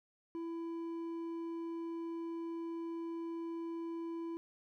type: tone with hard clipping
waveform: sine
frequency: 333.1 Hz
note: E4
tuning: 18 cents sharp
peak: -40 dBFS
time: 0.35-4.37 s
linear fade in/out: 0 ms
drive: 5 dB
effects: none